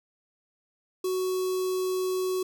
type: tone with notch filter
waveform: square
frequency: 371.4 Hz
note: F#4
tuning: 7 cents sharp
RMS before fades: -28 dBFS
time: 1.04-2.43 s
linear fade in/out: 5 ms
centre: 1900 Hz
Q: 0.62
effects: none